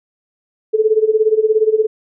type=tone with tremolo; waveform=sine; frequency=435.2 Hz; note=A4; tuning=19 cents flat; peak=-7 dBFS; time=0.73-1.87 s; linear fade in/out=20 ms; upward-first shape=sine; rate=17 Hz; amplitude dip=85%; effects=none